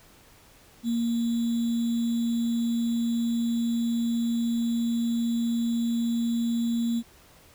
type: tone with sample-and-hold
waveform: sine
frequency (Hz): 233.1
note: A#3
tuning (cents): 0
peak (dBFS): -23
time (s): 0.83-7.03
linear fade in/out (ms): 50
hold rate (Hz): 3675
effects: pink hiss -55 dBFS RMS until 7.54 s